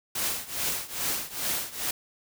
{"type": "noise with tremolo", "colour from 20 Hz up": "white", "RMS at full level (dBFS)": -27, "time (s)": [0.15, 1.91], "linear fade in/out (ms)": 5, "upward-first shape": "triangle", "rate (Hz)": 2.4, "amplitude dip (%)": 90, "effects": []}